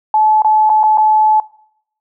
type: tone with dropouts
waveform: sine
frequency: 862 Hz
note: A5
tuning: 36 cents flat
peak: -8 dBFS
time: 0.14-1.4 s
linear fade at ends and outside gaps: 2 ms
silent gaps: 0.421-0.446 / 0.694-0.699 / 0.832-0.837 / 0.974-0.981 s
effects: noise-tail reverb RT60 0.7 s tail -22 dB re dry